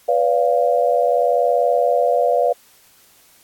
sine chord, B diminished, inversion none, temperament equal with one note detuned, 493.9 / 574.6 / 698.5 Hz, B4 / D5 / F5, 0 / -38 / 0 cents, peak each -18 dBFS, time 0.08-2.53 s, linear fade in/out 10 ms, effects white hiss -52 dBFS RMS until 3.43 s + AAC 64 kbps

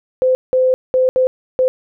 sine tone bursts at uneven times, 514 Hz, C5, 31 cents flat, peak -10 dBFS, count 5, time 0.22-0.35 / 0.53-0.74 / 0.94-1.09 / 1.16-1.27 / 1.59-1.68 s, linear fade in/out 0 ms, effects none

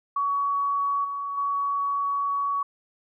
sine tone with level steps, 1126 Hz, C#6, 27 cents sharp, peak -22 / -28 / -23 dBFS, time 0.16-2.63 s, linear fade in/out 5 ms, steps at 1.04 / 1.37 s, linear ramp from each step 10 ms, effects none

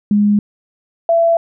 sine tone pair in turn, 206.5 / 670.1 Hz, G#3 / E5, -10 / +28 cents, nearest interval octave + minor sixth, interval 2038 cents, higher second, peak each -9 dBFS, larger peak neither, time 0.11-0.39 / 1.09-1.37 s, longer neither, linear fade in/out 2 ms, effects none

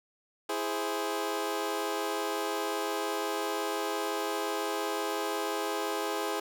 20% pulse chord, E augmented, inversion none, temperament equal, 329.6 / 415.3 / 523.3 Hz, E4 / G#4 / B#4, 0 / 0 / 0 cents, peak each -31 / -28 / -32 dBFS, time 0.49-6.4 s, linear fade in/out 5 ms, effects none

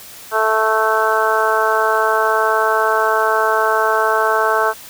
harmonic tone, 219.5 Hz, A3, 4 cents flat, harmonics 2 / 3 / 4 / 5 / 6 / 7, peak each -20 / -20 / -20 / -20 / -20 / -20 dBFS, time 0.31-4.74 s, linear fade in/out 50 ms, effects white hiss -37 dBFS RMS until 4.89 s

